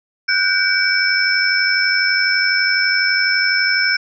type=tone cluster; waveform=sine; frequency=1475 / 1567 / 2285 / 5310 Hz; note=F#6 / G6 / D7 / E8; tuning=-6 / -1 / -48 / +12 cents; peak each=-19 dBFS; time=0.28-3.97 s; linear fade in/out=10 ms; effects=none

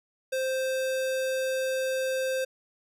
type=tone; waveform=square; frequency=523.3 Hz; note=C5; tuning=in tune; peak=-27 dBFS; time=0.32-2.45 s; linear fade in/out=10 ms; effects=resampled to 32000 Hz

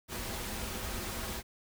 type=noise with comb filter; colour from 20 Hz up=pink; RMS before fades=-38 dBFS; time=0.08-1.43 s; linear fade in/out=50 ms; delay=6.8 ms; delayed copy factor=-0.55; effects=none

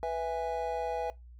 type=chord; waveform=triangle; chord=E major; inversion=second; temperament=just; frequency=494.4 / 659.3 / 824.1 Hz; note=B4 / E5 / G#5; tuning=+2 / 0 / -14 cents; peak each=-33 dBFS; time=0.03-1.1 s; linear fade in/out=0 ms; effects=noise-tail reverb RT60 0.2 s tail -21 dB re dry + added 60 Hz sine -48 dBFS peak until 1.39 s

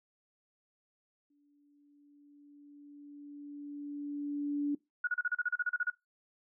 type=tone with exponential growth; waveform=sine; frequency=289.1 Hz; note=D4; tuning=27 cents flat; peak=-28 dBFS; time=1.3-4.75 s; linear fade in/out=5 ms; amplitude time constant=750 ms
type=tone bursts; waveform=sine; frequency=1455 Hz; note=F#6; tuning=29 cents flat; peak=-28 dBFS; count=13; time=5.04-5.901 s; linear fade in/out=5 ms; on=33 ms; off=36 ms
effects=noise-tail reverb RT60 0.2 s tail -22 dB re dry

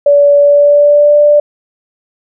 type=tone with pitch glide; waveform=sine; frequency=574 to 589.1 Hz; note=D5 to D5; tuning=-40 to +5 cents; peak=-3 dBFS; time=0.06-1.4 s; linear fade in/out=5 ms; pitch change=+45 cents; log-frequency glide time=0.37-1.16 s; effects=none

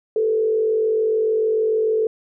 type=tone with frequency modulation; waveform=sine; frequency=440.2 Hz; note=A4; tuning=1 cent sharp; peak=-16 dBFS; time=0.16-2.07 s; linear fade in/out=2 ms; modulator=46.8 Hz; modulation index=0.56; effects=none

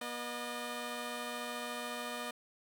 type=tone pair together; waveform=10% pulse; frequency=241.2 / 610 Hz; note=B3 / D#5; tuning=-41 / -34 cents; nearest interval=octave + major third; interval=1607 cents; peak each=-33 / -33 dBFS; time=0.01-2.31 s; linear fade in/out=5 ms; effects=none

